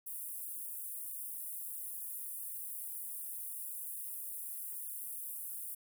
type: high-pass noise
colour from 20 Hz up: pink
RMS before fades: -43 dBFS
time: 0.06-5.75 s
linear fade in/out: 10 ms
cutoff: 9500 Hz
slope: 48 dB/octave
effects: none